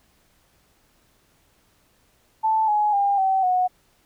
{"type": "tone with pitch steps", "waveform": "sine", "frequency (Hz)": [879, 839.8, 802.3, 766.5, 732.3], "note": ["A5", "G#5", "G5", "G5", "F#5"], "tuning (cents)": [-2, 19, 40, -39, -18], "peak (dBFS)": -17, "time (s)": [2.43, 3.68], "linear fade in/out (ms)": 20, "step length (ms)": 250, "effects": ["pink hiss -62 dBFS RMS until 4.05 s"]}